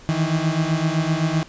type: beating tone pair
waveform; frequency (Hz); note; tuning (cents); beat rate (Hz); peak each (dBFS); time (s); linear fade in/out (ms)
35% pulse; 155.56 / 163.36; D#3 / E3; 0 / -15; 7.8; -20; 0.09-1.43; 0
effects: pink hiss -46 dBFS RMS until 1.48 s + resampled to 16000 Hz